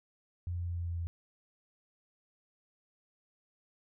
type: tone with pitch steps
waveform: sine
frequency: 87.6 / 87.05 / 86.49 / 85.95 / 85.4 / 84.86 Hz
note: F2 / F2 / F2 / F2 / F2 / F2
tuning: +6 / -5 / -16 / -27 / -38 / -49 cents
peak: -33 dBFS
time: 0.47-1.07 s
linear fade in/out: 0 ms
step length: 100 ms
effects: none